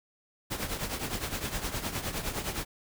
pink noise with tremolo, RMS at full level -31 dBFS, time 0.5-2.65 s, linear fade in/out 20 ms, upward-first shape triangle, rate 9.7 Hz, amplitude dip 75%, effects none

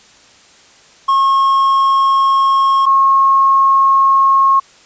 triangle / sine tone pair in turn, 1085 / 1085 Hz, C#6 / C#6, -37 / -37 cents, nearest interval unison, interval 0 cents, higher neither, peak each -7 dBFS, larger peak neither, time 1.08-2.86 / 2.86-4.6 s, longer first, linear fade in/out 10 ms, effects white hiss -45 dBFS RMS until 4.85 s + resampled to 16000 Hz

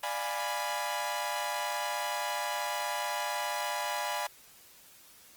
sawtooth chord, D diminished seventh, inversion none, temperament equal with one note detuned, 591.8 / 698.5 / 830.6 / 987.8 Hz, D5 / F5 / Ab5 / Cb6, +13 / 0 / 0 / 0 cents, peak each -35 / -36 / -32 / -32 dBFS, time 0.03-4.27 s, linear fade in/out 5 ms, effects white hiss -56 dBFS RMS until 5.36 s + Opus 24 kbps

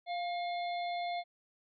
harmonic tone with a mistuned harmonic, 698.5 Hz, F5, in tune, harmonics 1 / 3 / 5 / 6, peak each -34 / -44 / -48 / -50 dBFS, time 0.06-1.24 s, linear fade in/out 50 ms, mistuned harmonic 3, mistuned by +48 cents, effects none

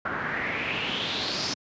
pink noise with low-pass filter sweep, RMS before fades -29 dBFS, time 0.05-1.54 s, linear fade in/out 5 ms, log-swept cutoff 1400 to 5400 Hz, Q 4.9, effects high-pass 150 Hz 12 dB/octave + resampled to 16000 Hz

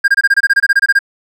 triangle tone bursts, 1610 Hz, G6, 46 cents sharp, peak -4 dBFS, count 15, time 0.04-0.991 s, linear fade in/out 10 ms, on 41 ms, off 24 ms, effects none

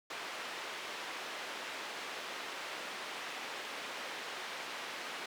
white band-pass noise, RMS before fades -43 dBFS, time 0.1-5.26 s, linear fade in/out 5 ms, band 350 to 2800 Hz, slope 12 dB/octave, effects none

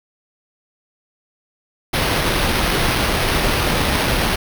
pink noise with sample-and-hold, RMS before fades -18 dBFS, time 1.93-4.36 s, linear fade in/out 10 ms, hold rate 7350 Hz, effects none

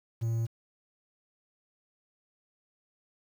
triangle tone with quantisation, 114.4 Hz, A#2, 32 cents flat, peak -25 dBFS, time 0.21-0.47 s, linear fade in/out 20 ms, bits 9, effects none

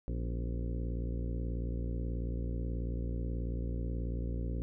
harmonic tone with a mistuned harmonic, 58.4 Hz, A#1, 4 cents sharp, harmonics 1 / 2 / 3 / 4 / 5 / 6 / 7 / 8 / 9, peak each -34 / -40 / -44 / -46 / -48 / -50 / -51 / -52 / -53 dBFS, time 0.08-4.62 s, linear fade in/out 0 ms, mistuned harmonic 4, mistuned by +98 cents, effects none

